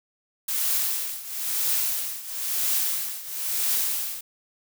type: noise with tremolo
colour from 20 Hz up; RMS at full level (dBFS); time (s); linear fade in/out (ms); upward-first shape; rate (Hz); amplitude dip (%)
blue; -23; 0.48-4.21; 5; triangle; 1; 85
effects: none